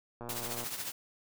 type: click train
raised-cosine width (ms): 1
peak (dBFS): -29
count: 52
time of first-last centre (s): 0.21-0.639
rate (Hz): 119
type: noise with tremolo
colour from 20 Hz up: white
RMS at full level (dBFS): -36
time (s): 0.29-0.92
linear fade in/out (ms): 2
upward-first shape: triangle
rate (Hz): 14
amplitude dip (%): 65
effects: none